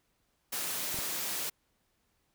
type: high-pass noise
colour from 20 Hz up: white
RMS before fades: -35 dBFS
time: 0.52-1.5 s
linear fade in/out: 10 ms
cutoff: 130 Hz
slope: 12 dB/octave
type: clicks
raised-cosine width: 3 ms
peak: -30 dBFS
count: 2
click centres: 0.944 / 0.988 s
effects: pink hiss -75 dBFS RMS until 2.34 s